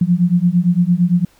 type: beating tone pair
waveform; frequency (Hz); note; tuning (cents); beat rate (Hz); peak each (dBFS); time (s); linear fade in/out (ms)
sine; 171.7 / 180.5; F3 / F#3; -29 / -43; 8.8; -14; 0.01-1.25; 5
effects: pink hiss -53 dBFS RMS until 1.39 s